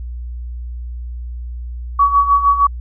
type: tone with tremolo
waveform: sine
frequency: 1131 Hz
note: C#6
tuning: 34 cents sharp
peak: -7 dBFS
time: 1.99-2.67 s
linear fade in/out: 5 ms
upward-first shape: sine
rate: 6.5 Hz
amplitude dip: 70%
effects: added 60 Hz sine -24 dBFS peak until 2.8 s